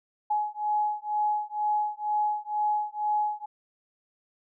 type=beating tone pair; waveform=sine; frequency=841 / 843.1 Hz; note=G#5 / G#5; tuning=+22 / +26 cents; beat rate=2.1 Hz; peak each=-28 dBFS; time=0.3-3.46 s; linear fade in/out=10 ms; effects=none